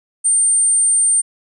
sine tone, 8880 Hz, C#9, 2 cents sharp, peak -11 dBFS, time 0.24-1.22 s, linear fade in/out 20 ms, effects none

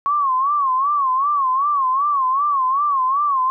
sine tone with vibrato, 1100 Hz, C#6, 14 cents flat, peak -15 dBFS, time 0.06-3.5 s, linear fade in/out 0 ms, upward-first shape sine, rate 2.6 Hz, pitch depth 130 cents each way, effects none

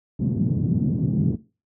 white band-pass noise, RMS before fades -22 dBFS, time 0.19-1.36 s, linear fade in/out 10 ms, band 110 to 220 Hz, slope 24 dB/octave, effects noise-tail reverb RT60 0.3 s tail -17 dB re dry

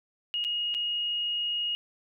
sine tone with dropouts, 2873 Hz, F7, 48 cents sharp, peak -27 dBFS, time 0.34-1.75 s, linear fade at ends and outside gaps 0 ms, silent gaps 0.441-0.448 / 0.742-0.748 s, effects none

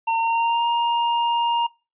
square tone with pitch glide, 910 to 939.4 Hz, A#5 to A#5, -42 to +13 cents, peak -19 dBFS, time 0.07-1.67 s, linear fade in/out 10 ms, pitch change +55 cents, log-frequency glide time 0.18-0.67 s, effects noise-tail reverb RT60 0.3 s tail -24 dB re dry + resampled to 8000 Hz

